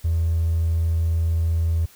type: tone with hard clipping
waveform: triangle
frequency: 82.41 Hz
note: E2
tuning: in tune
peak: -18 dBFS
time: 0.04-1.86 s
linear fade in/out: 10 ms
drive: 3 dB
effects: white hiss -51 dBFS RMS until 1.95 s